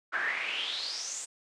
brown noise with band-pass filter sweep, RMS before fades -34 dBFS, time 0.12-1.26 s, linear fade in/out 20 ms, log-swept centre 1500 to 8000 Hz, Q 7, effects high-pass 400 Hz 12 dB/octave + resampled to 22050 Hz

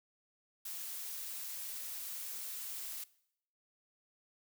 blue noise, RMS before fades -43 dBFS, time 0.65-3.04 s, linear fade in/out 5 ms, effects noise-tail reverb RT60 0.7 s tail -20 dB re dry

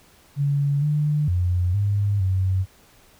sine tone with pitch steps, 142 / 149.2 / 89.3 / 101.5 / 94.1 Hz, C#3 / D3 / F2 / G#2 / F#2, +42 / +28 / +39 / -39 / +30 cents, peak -18 dBFS, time 0.36-2.66 s, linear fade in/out 50 ms, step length 460 ms, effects pink hiss -54 dBFS RMS until 3.19 s

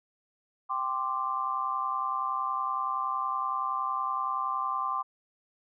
sine chord, G suspended fourth, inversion none, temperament just, 784 / 1045.3 / 1176 Hz, G5 / C6 / D6, 0 / -2 / +2 cents, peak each -37 / -31 / -31 dBFS, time 0.69-5.03 s, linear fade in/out 20 ms, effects none

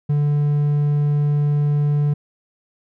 triangle tone, 146.4 Hz, D3, 5 cents flat, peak -13 dBFS, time 0.09-2.14 s, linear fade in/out 10 ms, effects none

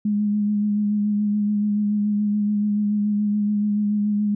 sine tone with vibrato, 207.7 Hz, G#3, in tune, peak -18 dBFS, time 0.05-4.35 s, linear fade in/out 5 ms, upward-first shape sine, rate 7 Hz, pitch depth 22 cents each way, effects none

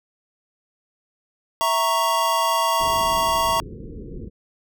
square chord, A# diminished, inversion second, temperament equal, 659.3 / 932.3 / 1108.7 Hz, E5 / A#5 / C#6, 0 / 0 / 0 cents, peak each -26 / -22 / -23 dBFS, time 1.61-3.6 s, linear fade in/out 0 ms
pink low-pass noise, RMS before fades -35 dBFS, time 2.79-4.3 s, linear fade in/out 20 ms, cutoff 490 Hz, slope 96 dB/octave
effects none

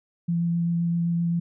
sine tone with vibrato, 170 Hz, F3, 46 cents flat, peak -21 dBFS, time 0.28-1.4 s, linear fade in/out 10 ms, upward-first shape sine, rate 7.7 Hz, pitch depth 10 cents each way, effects none

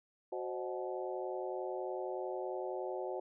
harmonic tone with a mistuned harmonic, 123.2 Hz, B2, 4 cents flat, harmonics 3 / 4 / 5 / 6 / 7, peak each -40 / -42 / -44 / -46 / -47 dBFS, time 0.32-3.2 s, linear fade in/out 5 ms, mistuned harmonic 4, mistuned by +110 cents, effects none

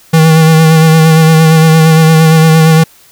square tone with vibrato, 160 Hz, D#3, 49 cents sharp, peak -3 dBFS, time 0.13-2.84 s, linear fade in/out 10 ms, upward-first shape sine, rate 8.7 Hz, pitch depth 27 cents each way, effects white hiss -42 dBFS RMS until 3.11 s

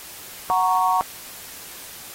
sine chord, F# major, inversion none, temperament equal, 740 / 932.3 / 1108.7 Hz, F#5 / A#5 / C#6, 0 / 0 / 0 cents, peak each -21 dBFS, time 0.5-1.01 s, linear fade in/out 0 ms, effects white hiss -39 dBFS RMS until 2.14 s + AAC 48 kbps

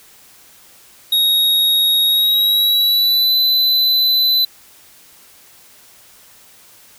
square tone with pitch glide, 3766 to 4013 Hz, A#7 to B7, +17 to +27 cents, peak -12 dBFS, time 1.12-4.45 s, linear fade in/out 5 ms, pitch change +110 cents, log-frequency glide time 2.06-3.35 s, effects white hiss -46 dBFS RMS until 6.98 s

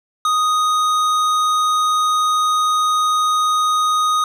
sine tone with tanh clipping, 1244.5 Hz, D#6, in tune, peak -16 dBFS, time 0.25-4.24 s, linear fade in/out 2 ms, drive 15 dB, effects none

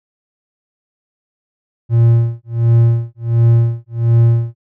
triangle tone with tremolo, 116.54 Hz, A#2, in tune, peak -4 dBFS, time 1.89-4.55 s, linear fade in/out 50 ms, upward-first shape sine, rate 1.4 Hz, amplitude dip 100%, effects none

